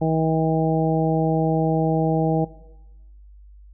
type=harmonic tone; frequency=160 Hz; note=D#3; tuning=49 cents sharp; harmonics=1 / 2 / 3 / 4 / 5; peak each=-21 / -24 / -26 / -27 / -28 dBFS; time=0.01-2.45 s; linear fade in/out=10 ms; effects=noise-tail reverb RT60 1.0 s tail -17 dB re dry + added 50 Hz sine -43 dBFS peak until 3.73 s